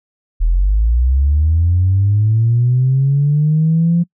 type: linear sweep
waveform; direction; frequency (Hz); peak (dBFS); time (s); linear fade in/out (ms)
sine; up; 38.89 to 173.3; -9; 0.4-4.04; 20
effects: noise-tail reverb RT60 0.1 s tail -26 dB re dry + tanh soft clip ceiling -5 dBFS